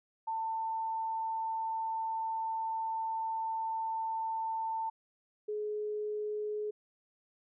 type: tone pair in turn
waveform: sine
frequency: 894 / 421.9 Hz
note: A5 / G#4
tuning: +27 / +27 cents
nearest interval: octave + minor second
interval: 1300 cents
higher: first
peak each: -32 / -33 dBFS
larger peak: first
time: 0.27-4.9 / 5.48-6.71 s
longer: first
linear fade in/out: 10 ms
effects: none